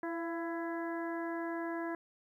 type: harmonic tone with a mistuned harmonic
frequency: 333.2 Hz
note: E4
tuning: 19 cents sharp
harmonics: 1 / 2 / 3 / 4 / 5 / 6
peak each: -37 / -42 / -44 / -51 / -45 / -53 dBFS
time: 0.03-1.95 s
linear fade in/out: 2 ms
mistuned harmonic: 2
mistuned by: +30 cents
effects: 12-bit